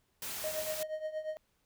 white noise, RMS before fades -40 dBFS, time 0.22-0.83 s, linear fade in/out 2 ms
triangle tone with tremolo, 622.3 Hz, D#5, in tune, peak -30 dBFS, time 0.44-1.37 s, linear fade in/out 0 ms, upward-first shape triangle, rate 8.5 Hz, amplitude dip 85%
effects pink hiss -75 dBFS RMS until 1.65 s

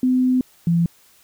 sine tone pair in turn, 254.6 / 169.39 Hz, C4 / E3, -47 / +47 cents, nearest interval perfect fifth, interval 706 cents, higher first, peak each -14 dBFS, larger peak neither, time 0.03-0.41 / 0.67-0.86 s, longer first, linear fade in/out 2 ms, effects white hiss -54 dBFS RMS until 1.23 s

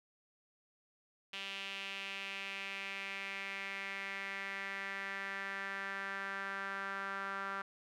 sawtooth tone with band-pass filter sweep, 196 Hz, G3, in tune, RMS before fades -42 dBFS, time 1.33-7.62 s, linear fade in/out 5 ms, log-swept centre 2900 to 1400 Hz, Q 3.6, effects none

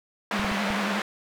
white band-pass noise, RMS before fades -29 dBFS, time 0.31-1.02 s, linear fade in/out 2 ms, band 360 to 1900 Hz, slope 12 dB/octave
sine tone with vibrato, 202.7 Hz, G#3, 42 cents flat, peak -28 dBFS, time 0.32-1.01 s, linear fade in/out 20 ms, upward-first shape triangle, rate 11 Hz, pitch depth 83 cents each way
clicks, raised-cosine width 5 ms, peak -24 dBFS, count 4, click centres 0.396 / 0.446 / 0.516 / 0.704 s
effects none

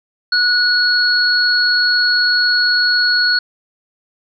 sine tone pair together, 1466 / 4344 Hz, F#6 / C#8, -16 / -36 cents, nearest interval octave + perfect fifth, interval 1880 cents, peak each -14 dBFS, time 0.32-3.39 s, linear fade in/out 5 ms, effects none

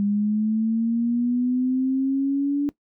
sine linear sweep, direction up, 201.2 to 288.7 Hz, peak -19 dBFS, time 0-2.69 s, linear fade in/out 0 ms, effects noise-tail reverb RT60 0.1 s tail -19 dB re dry

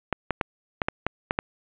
clicks, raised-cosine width 0.5 ms, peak -8 dBFS, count 8, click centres 0.127 / 0.307 / 0.412 / 0.818 / 0.885 / 1.066 / 1.309 / 1.389 s, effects resampled to 8000 Hz + 7-bit

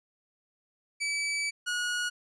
sawtooth tone pair in turn, 2300 / 1452.4 Hz, D7 / F#6, -37 / -33 cents, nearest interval minor sixth, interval 796 cents, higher first, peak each -25 dBFS, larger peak neither, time 1-1.51 / 1.66-2.1 s, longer first, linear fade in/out 20 ms, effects resampled to 22050 Hz

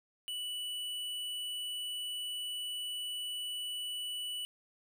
triangle tone with tanh clipping, 2960 Hz, F#7, in tune, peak -38 dBFS, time 0.28-4.45 s, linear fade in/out 0 ms, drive 17 dB, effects none

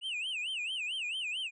triangle tone with vibrato, 2765 Hz, F7, 18 cents flat, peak -32 dBFS, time 0.01-1.51 s, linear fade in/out 50 ms, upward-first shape sine, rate 4.5 Hz, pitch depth 230 cents each way, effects resampled to 24000 Hz

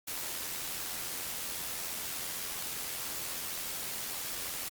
white noise with amplitude modulation, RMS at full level -36 dBFS, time 0.07-4.69 s, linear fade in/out 10 ms, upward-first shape sine, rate 86.2 Hz, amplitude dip 40%, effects Opus 48 kbps

